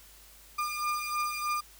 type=beating tone pair; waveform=35% pulse; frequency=1203 / 1206.2 Hz; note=D6 / D6; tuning=+41 / +46 cents; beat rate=3.2 Hz; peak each=-33 / -30 dBFS; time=0.58-1.61 s; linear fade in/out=10 ms; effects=added 50 Hz sine -58 dBFS peak until 1.79 s + white hiss -55 dBFS RMS until 1.79 s